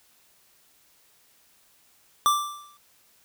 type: tone with exponential decay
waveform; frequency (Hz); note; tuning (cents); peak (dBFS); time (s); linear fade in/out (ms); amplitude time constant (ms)
square; 1174.7; D6; 0; -16; 2.26-2.77; 0; 110
effects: white hiss -61 dBFS RMS until 3.24 s